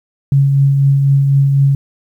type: tone with tremolo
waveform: sine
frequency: 138.59 Hz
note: C#3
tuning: in tune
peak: -6 dBFS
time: 0.32-1.75 s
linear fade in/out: 2 ms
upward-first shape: triangle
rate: 4 Hz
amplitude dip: 35%
effects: 8-bit